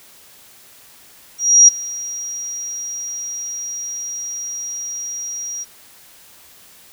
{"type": "tone with ADSR envelope", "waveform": "sine", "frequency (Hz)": 5720, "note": "F8", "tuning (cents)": 41, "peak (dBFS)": -3, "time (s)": [1.38, 5.65], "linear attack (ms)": 300, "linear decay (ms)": 12, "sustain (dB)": -21, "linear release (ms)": 27, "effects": ["white hiss -46 dBFS RMS until 6.92 s"]}